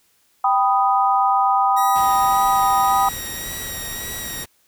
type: chord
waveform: sine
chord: G augmented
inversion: none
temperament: equal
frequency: 784 / 987.8 / 1244.5 Hz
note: G5 / B5 / D#6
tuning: 0 / 0 / 0 cents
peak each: -17 / -20 / -19 dBFS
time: 0.44-3.09 s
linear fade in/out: 5 ms
type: tone with vibrato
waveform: 5% pulse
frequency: 1900 Hz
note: A#6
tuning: 33 cents sharp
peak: -18 dBFS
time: 1.76-4.45 s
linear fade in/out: 20 ms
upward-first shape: sine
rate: 1.8 Hz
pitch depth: 22 cents each way
type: noise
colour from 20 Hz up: pink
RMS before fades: -35 dBFS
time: 1.95-4.46 s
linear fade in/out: 10 ms
effects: white hiss -61 dBFS RMS until 4.67 s